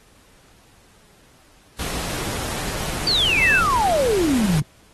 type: noise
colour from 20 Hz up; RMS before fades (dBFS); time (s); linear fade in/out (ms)
pink; -28; 1.79-4.6; 5
type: exponential sweep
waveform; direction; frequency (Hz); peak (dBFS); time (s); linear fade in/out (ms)
sine; down; 4699 to 139.5; -16; 3.07-4.62; 2
type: tone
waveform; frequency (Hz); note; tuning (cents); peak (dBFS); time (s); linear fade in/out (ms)
sine; 2637; E7; 0; -17; 3.36-3.62; 50
effects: pink hiss -54 dBFS RMS until 4.93 s + AAC 32 kbps